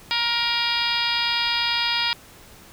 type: harmonic tone with a mistuned harmonic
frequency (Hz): 471.1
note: A#4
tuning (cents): +18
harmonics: 2 / 3 / 4 / 5 / 6 / 7 / 8 / 9 / 10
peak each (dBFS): -29 / -31 / -31 / -28 / -30 / -28 / -29 / -32 / -27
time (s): 0.11-2.13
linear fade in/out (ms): 0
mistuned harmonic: 10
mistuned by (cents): +60
effects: pink hiss -47 dBFS RMS until 2.72 s